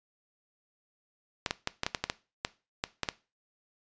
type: clicks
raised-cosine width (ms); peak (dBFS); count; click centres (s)
0.2; -11; 12; 1.462 / 1.509 / 1.674 / 1.834 / 1.865 / 1.948 / 2.04 / 2.099 / 2.449 / 2.839 / 3.033 / 3.088
effects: noise-tail reverb RT60 0.3 s tail -18 dB re dry + resampled to 16000 Hz